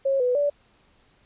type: tone with pitch steps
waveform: sine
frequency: 544 / 496.2 / 578 Hz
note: C#5 / B4 / D5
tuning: -33 / +8 / -28 cents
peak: -19 dBFS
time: 0.05-0.5 s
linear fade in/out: 10 ms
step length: 150 ms
effects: pink hiss -61 dBFS RMS until 1.25 s + resampled to 8000 Hz